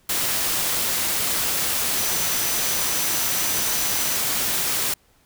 sine tone in noise, 5970 Hz, F#8, 15 cents sharp, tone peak -31 dBFS, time 1.97-4.16 s, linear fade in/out 5 ms, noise white, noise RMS -23 dBFS, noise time 0.09-4.94 s, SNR -11 dB, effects pink hiss -60 dBFS RMS until 5.25 s

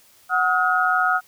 sine tone cluster, 741 / 1271 / 1436 Hz, F#5 / D#6 / F6, +2 / +36 / +48 cents, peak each -22 / -21 / -20 dBFS, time 0.29-1.21 s, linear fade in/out 50 ms, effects white hiss -54 dBFS RMS until 1.27 s

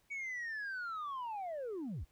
sine linear sweep, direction down, 2264 to 43.22 Hz, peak -36 dBFS, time 0.1-2.05 s, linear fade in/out 20 ms, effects tanh soft clip ceiling -37 dBFS + pink hiss -73 dBFS RMS until 2.11 s

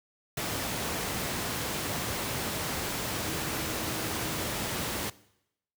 sine tone in noise, 317.3 Hz, D#4, 34 cents sharp, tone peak -41 dBFS, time 3.25-4.46 s, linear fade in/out 5 ms, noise pink, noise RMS -32 dBFS, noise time 0.37-5.1 s, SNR -12 dB, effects noise-tail reverb RT60 0.8 s tail -20 dB re dry + high-pass 80 Hz 12 dB/octave

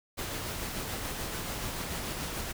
pink noise with tremolo, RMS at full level -35 dBFS, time 0.17-2.53 s, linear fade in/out 20 ms, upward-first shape sine, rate 6.9 Hz, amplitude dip 25%, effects none

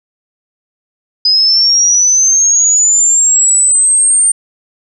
sine linear sweep, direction up, 4978 to 8840 Hz, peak -6 dBFS, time 1.25-4.32 s, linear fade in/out 5 ms, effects none

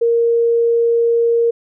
sine tone, 466.2 Hz, A#4, in tune, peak -11 dBFS, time 0.01-1.51 s, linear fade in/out 10 ms, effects none

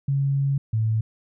sine tone pair in turn, 138.59 / 110.44 Hz, C#3 / A2, 0 / +7 cents, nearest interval major third, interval 393 cents, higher first, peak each -19 dBFS, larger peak neither, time 0.08-0.58 / 0.73-1.01 s, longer first, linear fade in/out 5 ms, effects none

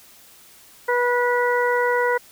harmonic tone, 487.8 Hz, B4, 21 cents flat, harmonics 1 / 2 / 3 / 4, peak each -20 / -23 / -25 / -26 dBFS, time 0.88-2.18 s, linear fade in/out 10 ms, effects white hiss -49 dBFS RMS until 2.31 s

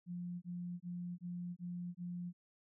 sine tone bursts, 176.1 Hz, F3, 15 cents sharp, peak -40 dBFS, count 6, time 0.06-2.33 s, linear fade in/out 50 ms, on 360 ms, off 22 ms, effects none

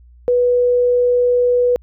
sine tone, 490.6 Hz, B4, 12 cents flat, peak -11 dBFS, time 0.28-1.76 s, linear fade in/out 0 ms, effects added 60 Hz sine -42 dBFS peak until 1.82 s

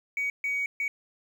sine tone bursts at uneven times, 2251 Hz, C#7, 26 cents sharp, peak -25 dBFS, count 3, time 0.17-0.3 / 0.44-0.66 / 0.8-0.88 s, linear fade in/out 2 ms, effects tanh soft clip ceiling -22 dBFS + 9-bit

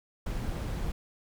brown noise, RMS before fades -33 dBFS, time 0.26-0.92 s, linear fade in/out 5 ms, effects none

